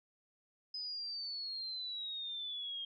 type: exponential sweep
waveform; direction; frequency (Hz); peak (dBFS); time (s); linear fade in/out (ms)
sine; down; 5050 to 3217; -39; 0.74-2.85; 5
effects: none